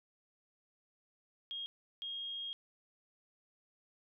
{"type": "tone bursts at uneven times", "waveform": "sine", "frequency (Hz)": 3253, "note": "G#7", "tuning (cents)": -37, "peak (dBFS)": -39, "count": 2, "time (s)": [[1.51, 1.66], [2.02, 2.53]], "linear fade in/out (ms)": 0, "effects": []}